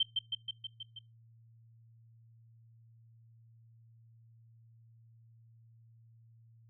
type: tone with echo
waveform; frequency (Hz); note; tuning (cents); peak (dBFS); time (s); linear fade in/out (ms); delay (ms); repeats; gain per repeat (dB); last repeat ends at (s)
sine; 3124; G7; -7; -25; 0-0.03; 5; 160; 6; -3; 0.99
effects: noise-tail reverb RT60 0.2 s tail -20 dB re dry + added 114 Hz sine -58 dBFS peak until 6.69 s